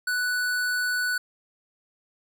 sine tone with hard clipping, 1484 Hz, F#6, 5 cents sharp, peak -25 dBFS, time 0.07-1.18 s, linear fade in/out 5 ms, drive 18 dB, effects none

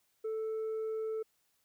triangle tone with tanh clipping, 440 Hz, A4, in tune, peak -34 dBFS, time 0.24-1.23 s, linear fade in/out 10 ms, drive 7 dB, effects white hiss -75 dBFS RMS until 1.64 s

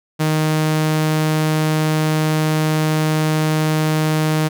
sawtooth tone, 155.56 Hz, D#3, in tune, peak -11 dBFS, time 0.19-4.49 s, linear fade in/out 20 ms, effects none

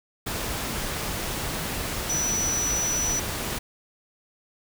sine tone in noise, 5920 Hz, F#8, in tune, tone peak -24 dBFS, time 2.09-3.2 s, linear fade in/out 10 ms, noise pink, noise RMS -30 dBFS, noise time 0.26-3.59 s, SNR +3 dB, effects none

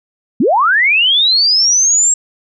sine linear sweep, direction up, 187 to 7600 Hz, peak -8 dBFS, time 0.4-2.14 s, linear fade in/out 5 ms, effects none

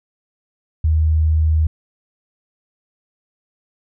sine tone, 78.6 Hz, D#2, 18 cents sharp, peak -12 dBFS, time 0.84-1.67 s, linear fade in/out 5 ms, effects none

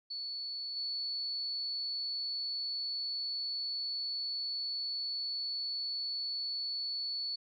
sine tone with level steps, 4435 Hz, C#8, in tune, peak -37 / -34 dBFS, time 0.1-7.36 s, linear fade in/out 10 ms, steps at 0.76 s, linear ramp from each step 10 ms, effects none

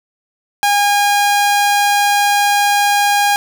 sawtooth tone, 815 Hz, G#5, 33 cents flat, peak -7 dBFS, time 0.63-3.36 s, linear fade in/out 0 ms, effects none

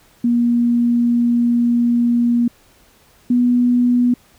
sine tone pair in turn, 238.2 / 244.5 Hz, A#3 / B3, +38 / -17 cents, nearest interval unison, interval 45 cents, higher second, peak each -12 / -11 dBFS, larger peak second, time 0.24-2.48 / 3.3-4.14 s, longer first, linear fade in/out 5 ms, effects pink hiss -52 dBFS RMS until 4.38 s

